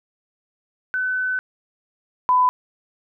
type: tone pair in turn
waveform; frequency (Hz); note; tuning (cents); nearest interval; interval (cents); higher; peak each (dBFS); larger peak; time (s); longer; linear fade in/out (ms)
sine; 1510 / 1001.4; F#6 / B5; +35 / +24; perfect fifth; 711; first; -20 / -13; second; 0.94-1.39 / 2.29-2.49; first; 0
effects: none